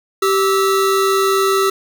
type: tone pair together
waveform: square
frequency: 388.8 / 1309 Hz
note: G4 / E6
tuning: -14 / -13 cents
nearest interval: octave + major sixth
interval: 2101 cents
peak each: -15 / -18 dBFS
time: 0.22-1.7 s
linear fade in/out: 5 ms
effects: none